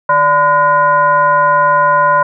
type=tone with frequency modulation; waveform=sine; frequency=1013 Hz; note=B5; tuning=44 cents sharp; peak=-7 dBFS; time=0.09-2.23 s; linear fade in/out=5 ms; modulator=430 Hz; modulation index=0.89; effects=none